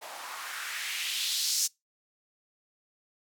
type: noise with band-pass filter sweep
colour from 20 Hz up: blue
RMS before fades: -33 dBFS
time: 0.01-1.68 s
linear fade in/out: 20 ms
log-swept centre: 690 to 6100 Hz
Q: 2.2
effects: noise-tail reverb RT60 0.2 s tail -25 dB re dry